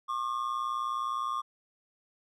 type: ring-modulated tone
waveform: triangle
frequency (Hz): 1140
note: C#6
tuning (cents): +48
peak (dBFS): -25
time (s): 0.08-1.42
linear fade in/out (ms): 20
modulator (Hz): 59.8
effects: none